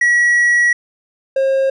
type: tone pair in turn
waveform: triangle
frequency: 1923 / 537 Hz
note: B6 / C5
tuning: -47 / +45 cents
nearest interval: octave + minor seventh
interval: 2208 cents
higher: first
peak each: -8 / -10 dBFS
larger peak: first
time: 0.01-0.73 / 1.36-1.7 s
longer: first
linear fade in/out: 5 ms
effects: resampled to 24000 Hz